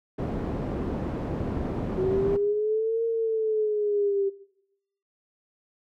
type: low-pass noise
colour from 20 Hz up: white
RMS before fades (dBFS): -30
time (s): 0.18-2.37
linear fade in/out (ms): 10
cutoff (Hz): 360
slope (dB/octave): 12
type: linear two-way sweep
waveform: sine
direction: up then down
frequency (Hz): 370 to 460 to 391.5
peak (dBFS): -22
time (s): 1.97-4.3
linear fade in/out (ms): 20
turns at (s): 3.04
effects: noise-tail reverb RT60 0.8 s tail -18 dB re dry